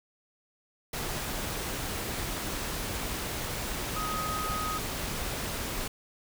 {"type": "tone in noise", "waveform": "sine", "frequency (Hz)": 1257, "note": "D#6", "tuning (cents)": 17, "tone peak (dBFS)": -32, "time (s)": [3.96, 4.78], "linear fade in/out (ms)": 5, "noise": "pink", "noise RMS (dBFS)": -34, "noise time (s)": [0.93, 5.88], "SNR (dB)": -1, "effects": []}